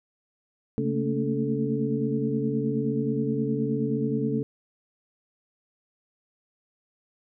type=tone cluster; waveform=sine; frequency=137.1 / 220.1 / 229.6 / 283.8 / 436.9 Hz; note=C#3 / A3 / A#3 / C#4 / A4; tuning=-19 / +1 / -26 / +41 / -12 cents; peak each=-30 dBFS; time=0.78-4.43 s; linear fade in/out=0 ms; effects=none